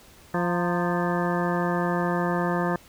harmonic tone with a mistuned harmonic, 174.61 Hz, F3, in tune, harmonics 1 / 2 / 3 / 4 / 5 / 6 / 7 / 9 / 10, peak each -26 / -29 / -31 / -32 / -33 / -34 / -34 / -36 / -36 dBFS, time 0.34-2.76 s, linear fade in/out 2 ms, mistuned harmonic 5, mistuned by +65 cents, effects pink hiss -52 dBFS RMS until 2.88 s

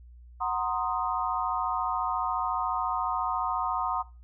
sine chord, C half-diminished seventh, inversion second, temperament equal, 740 / 932.3 / 1046.5 / 1244.5 Hz, Gb5 / Bb5 / C6 / Eb6, 0 / 0 / 0 / 0 cents, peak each -32 dBFS, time 0.4-4.03 s, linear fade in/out 20 ms, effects noise-tail reverb RT60 0.3 s tail -20 dB re dry + added 60 Hz sine -47 dBFS peak until 4.23 s

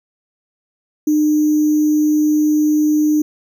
sine tone with sample-and-hold, 303.1 Hz, D#4, 45 cents flat, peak -11 dBFS, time 1.07-3.22 s, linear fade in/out 5 ms, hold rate 6300 Hz, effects none

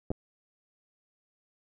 clicks, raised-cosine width 2 ms, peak -19 dBFS, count 2, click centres 0.105 / 0.115 s, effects none

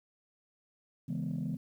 sine chord, C# minor seventh, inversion none, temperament equal, 138.59 / 164.81 / 207.7 / 246.9 Hz, C#3 / E3 / G#3 / B3, 0 / 0 / 0 / 0 cents, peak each -38 / -35 / -38 / -38 dBFS, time 1.08-1.57 s, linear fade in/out 10 ms, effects tanh soft clip ceiling -27 dBFS + 11-bit

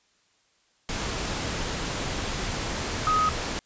sine tone in noise, 1258 Hz, D#6, 19 cents sharp, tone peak -20 dBFS, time 3.07-3.29 s, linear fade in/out 0 ms, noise pink, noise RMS -30 dBFS, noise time 0.89-3.59 s, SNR +7 dB, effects white hiss -66 dBFS RMS until 3.65 s + resampled to 16000 Hz

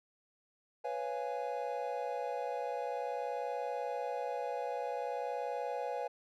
triangle chord, C# dominant seventh, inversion third, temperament equal with one note detuned, 493.9 / 554.4 / 690 / 830.6 Hz, B4 / C#5 / E#5 / G#5, 0 / 0 / -21 / 0 cents, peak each -38 / -39 / -40 / -38 dBFS, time 0.84-6.08 s, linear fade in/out 10 ms, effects none

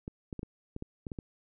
clicks, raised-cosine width 3 ms, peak -25 dBFS, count 9, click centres 0.079 / 0.328 / 0.393 / 0.431 / 0.764 / 0.824 / 1.068 / 1.118 / 1.188 s, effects none

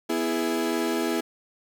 35% pulse chord, E major, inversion second, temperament equal, 246.9 / 329.6 / 415.3 Hz, B3 / E4 / G#4, 0 / 0 / 0 cents, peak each -28 / -25 / -28 dBFS, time 0.09-1.21 s, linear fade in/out 10 ms, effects 10-bit

